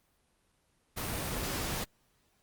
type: noise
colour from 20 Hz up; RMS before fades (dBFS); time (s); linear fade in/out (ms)
pink; -35; 0.96-1.85; 20
effects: pink hiss -72 dBFS RMS until 2.42 s + Opus 24 kbps